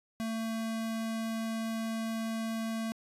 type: tone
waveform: square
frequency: 224.4 Hz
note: A3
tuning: 34 cents sharp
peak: -33 dBFS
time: 0.2-2.92 s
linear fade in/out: 0 ms
effects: resampled to 32000 Hz